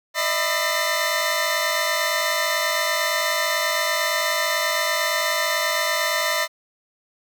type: tone cluster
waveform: 20% pulse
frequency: 604 / 653 / 1000 / 1804 / 2091 Hz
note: D5 / E5 / B5 / A6 / C7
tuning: +48 / -17 / +21 / +43 / -2 cents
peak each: -22 dBFS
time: 0.14-6.48 s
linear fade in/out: 50 ms
effects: none